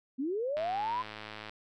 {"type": "linear sweep", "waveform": "sine", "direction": "up", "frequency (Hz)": [245.8, 1036], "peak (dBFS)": -30, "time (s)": [0.18, 1.03], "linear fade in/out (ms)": 20}
{"type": "click train", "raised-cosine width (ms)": 0.3, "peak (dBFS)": -26, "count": 100, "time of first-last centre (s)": [0.57, 1.495], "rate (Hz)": 107}
{"effects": []}